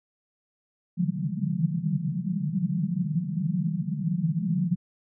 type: band-pass noise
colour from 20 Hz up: white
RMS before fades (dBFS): -27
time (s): 0.97-4.76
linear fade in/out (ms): 20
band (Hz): 140 to 200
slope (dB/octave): 96
effects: none